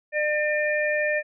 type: harmonic tone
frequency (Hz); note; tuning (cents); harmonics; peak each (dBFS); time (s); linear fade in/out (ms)
601; D5; +40; 1 / 3 / 4; -24 / -25 / -30; 0.12-1.23; 50
effects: none